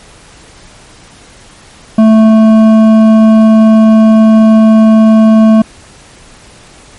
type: tone with hard clipping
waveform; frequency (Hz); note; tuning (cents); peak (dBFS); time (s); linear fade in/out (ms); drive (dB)
sine; 220; A3; 0; -3; 1.98-5.62; 5; 9
effects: pink hiss -37 dBFS RMS until 6.98 s + MP3 48 kbps